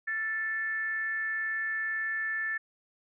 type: tone with frequency modulation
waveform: sine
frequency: 1762 Hz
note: A6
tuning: 2 cents sharp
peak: -29 dBFS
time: 0.07-2.58 s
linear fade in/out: 10 ms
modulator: 413 Hz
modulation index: 0.37
effects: none